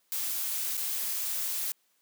blue noise with dropouts, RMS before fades -32 dBFS, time 0.12-1.72 s, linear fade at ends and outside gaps 0 ms, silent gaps 0.77-0.776 s, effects white hiss -71 dBFS RMS until 2.01 s + high-pass 200 Hz 12 dB/octave

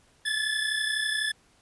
25% pulse tone pair together, 1715 / 1747 Hz, A6 / A6, -45 / -13 cents, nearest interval unison, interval 32 cents, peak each -25 dBFS, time 0.25-1.32 s, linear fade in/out 10 ms, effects pink hiss -62 dBFS RMS until 1.61 s + resampled to 24000 Hz

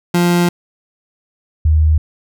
30% pulse / sine tone pair in turn, 174.61 / 77.78 Hz, F3 / D#2, 0 / 0 cents, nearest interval octave + major second, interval 1400 cents, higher first, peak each -8 dBFS, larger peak neither, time 0.14-0.49 / 1.65-1.98 s, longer first, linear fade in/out 5 ms, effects none

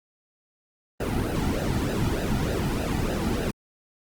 brown noise with flanger, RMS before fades -26 dBFS, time 1-3.51 s, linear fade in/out 5 ms, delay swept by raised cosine 0.89 to 1.89 ms, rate 3.3 Hz, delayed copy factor -0.75, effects Opus 32 kbps

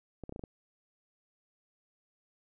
clicks, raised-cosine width 2 ms, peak -28 dBFS, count 6, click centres 0.237 / 0.294 / 0.324 / 0.361 / 0.394 / 0.438 s, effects none

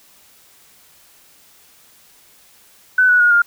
sine tone with pitch steps, 1505 / 1472.3 / 1440.4 / 1409.1 Hz, F#6 / F#6 / F#6 / F6, +29 / -9 / -47 / +15 cents, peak -9 dBFS, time 2.98-3.42 s, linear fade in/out 5 ms, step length 110 ms, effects white hiss -50 dBFS RMS until 3.46 s

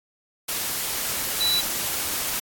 sine tone in noise, 3951 Hz, B7, in tune, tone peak -20 dBFS, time 1.4-1.61 s, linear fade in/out 10 ms, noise white, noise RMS -27 dBFS, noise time 0.48-2.4 s, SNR +4 dB, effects AAC 64 kbps

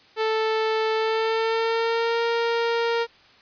sawtooth tone with pitch glide, 440 to 465.1 Hz, A4 to A#4, 0 to -4 cents, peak -17 dBFS, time 0.16-3.07 s, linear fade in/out 50 ms, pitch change +96 cents, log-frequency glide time 0.94-2.23 s, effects white hiss -53 dBFS RMS until 3.41 s + resampled to 11025 Hz

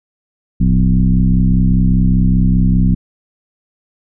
sine tone with frequency modulation, 112.3 Hz, A2, 36 cents sharp, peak -8 dBFS, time 0.6-2.95 s, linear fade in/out 10 ms, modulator 65 Hz, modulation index 1.7, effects none

